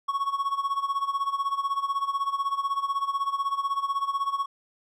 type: tone with tremolo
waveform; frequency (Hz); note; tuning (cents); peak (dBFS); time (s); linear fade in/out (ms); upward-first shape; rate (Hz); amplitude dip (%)
triangle; 1108.7; C#6; 0; -20; 0.08-4.46; 10; sine; 16; 80
effects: none